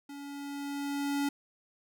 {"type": "tone with level ramp", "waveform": "square", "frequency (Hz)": 283.1, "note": "C#4", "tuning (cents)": 37, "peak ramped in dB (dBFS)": [-43, -28], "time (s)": [0.09, 1.29], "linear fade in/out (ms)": 5, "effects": []}